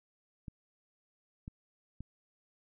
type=clicks; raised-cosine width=5 ms; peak=-30 dBFS; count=3; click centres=0.482 / 1.479 / 2.006 s; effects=none